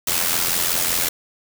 white noise with amplitude modulation, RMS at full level -18 dBFS, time 0.07-1.09 s, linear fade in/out 5 ms, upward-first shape sine, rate 85.2 Hz, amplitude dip 60%, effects none

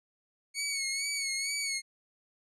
15% pulse tone with vibrato, 2217 Hz, C#7, in tune, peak -24 dBFS, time 0.54-1.82 s, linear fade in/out 50 ms, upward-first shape sine, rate 2.2 Hz, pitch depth 53 cents each way, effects resampled to 24000 Hz

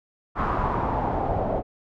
pink noise with low-pass filter sweep, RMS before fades -25 dBFS, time 0.35-1.63 s, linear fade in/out 50 ms, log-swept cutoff 1200 to 630 Hz, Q 3.4, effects none

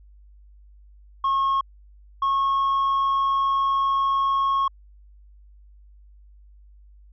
sine tone pair in turn, 1087 / 1093.2 Hz, C#6 / C#6, -34 / -24 cents, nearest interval unison, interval 10 cents, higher second, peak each -16 dBFS, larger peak neither, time 1.24-1.61 / 2.22-4.68 s, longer second, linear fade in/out 5 ms, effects tanh soft clip ceiling -18 dBFS + added 50 Hz sine -47 dBFS peak until 7.12 s

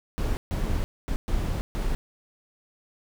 brown noise bursts at uneven times, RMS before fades -26 dBFS, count 5, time 0.18-0.37 / 0.51-0.84 / 1.08-1.16 / 1.28-1.61 / 1.75-1.95 s, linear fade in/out 0 ms, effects none

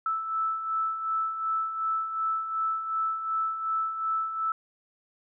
sine beating tone pair, 1313 / 1315.7 Hz, E6 / E6, -7 / -4 cents, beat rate 2.7 Hz, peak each -35 / -27 dBFS, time 0.06-4.52 s, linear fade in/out 2 ms, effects none

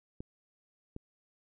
clicks, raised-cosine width 3 ms, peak -28 dBFS, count 2, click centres 0.205 / 0.964 s, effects none

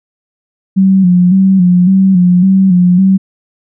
sine tone with vibrato, 185 Hz, F#3, in tune, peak -4 dBFS, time 0.76-3.18 s, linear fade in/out 20 ms, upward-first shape square, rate 1.8 Hz, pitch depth 60 cents each way, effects none

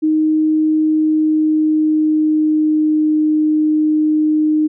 sine tone with pitch glide, 311.1 to 307.3 Hz, D#4 to D#4, 0 to -21 cents, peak -11 dBFS, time 0.02-4.68 s, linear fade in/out 20 ms, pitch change -21 cents, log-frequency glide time 0.83-3.16 s, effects none

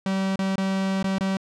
45% pulse tone with dropouts, 192.3 Hz, G3, 33 cents flat, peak -22 dBFS, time 0.06-1.37 s, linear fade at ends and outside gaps 2 ms, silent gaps 0.358-0.39 / 0.557-0.58 / 1.028-1.042 / 1.184-1.208 s, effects low-pass 6000 Hz 12 dB/octave

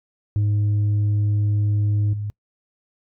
sine tone with level steps, 103.83 Hz, G#2, in tune, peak -14 / -24 dBFS, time 0.36-2.3 s, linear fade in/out 0 ms, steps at 2.13 s, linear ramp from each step 5 ms, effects noise-tail reverb RT60 0.1 s tail -25 dB re dry + tanh soft clip ceiling -16 dBFS

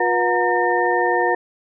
sine tone cluster, 357.7 / 484.3 / 725 / 926 / 1812 Hz, F4 / B4 / F#5 / A#5 / A#6, +41 / -34 / -35 / -12 / -50 cents, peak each -22 dBFS, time 0-1.35 s, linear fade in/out 5 ms, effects none

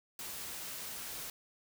white noise, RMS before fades -43 dBFS, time 0.19-1.3 s, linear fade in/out 2 ms, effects none

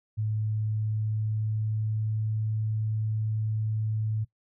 sine tone with pitch glide, 107.9 to 108.84 Hz, A2 to A2, -33 to -18 cents, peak -26 dBFS, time 0.17-4.25 s, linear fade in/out 20 ms, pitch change +15 cents, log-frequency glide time 0.61-2.33 s, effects noise-tail reverb RT60 0.1 s tail -18 dB re dry

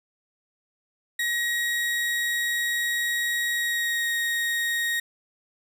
35% pulse tone with pitch glide, 1896 to 1872.1 Hz, A#6 to A#6, +29 to +7 cents, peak -22 dBFS, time 1.19-5 s, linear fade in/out 5 ms, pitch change -22 cents, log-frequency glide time 3.54-4.13 s, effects none

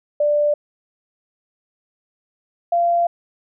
sine tone pair in turn, 590 / 688.8 Hz, D5 / F5, +8 / -24 cents, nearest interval minor third, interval 268 cents, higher second, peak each -14 dBFS, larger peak neither, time 0.2-0.54 / 2.72-3.07 s, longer second, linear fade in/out 5 ms, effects none

